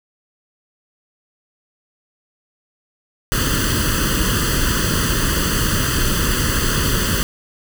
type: noise with comb filter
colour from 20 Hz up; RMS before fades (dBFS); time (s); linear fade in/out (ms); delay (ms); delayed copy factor
pink; -18; 3.32-7.23; 0; 0.65; +0.95
effects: none